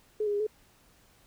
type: tone with pitch steps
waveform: sine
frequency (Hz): 426.3 / 412.1 / 408.4 / 428.7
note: G#4 / G#4 / G#4 / A4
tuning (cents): +45 / -13 / -29 / -45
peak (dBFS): -26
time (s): 0.2-0.468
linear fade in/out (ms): 5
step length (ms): 67
effects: pink hiss -62 dBFS RMS until 1.26 s